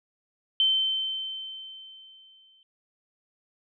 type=tone with exponential decay; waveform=sine; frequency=3091 Hz; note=G7; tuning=25 cents flat; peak=-18 dBFS; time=0.6-2.63 s; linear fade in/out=1 ms; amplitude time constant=440 ms; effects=none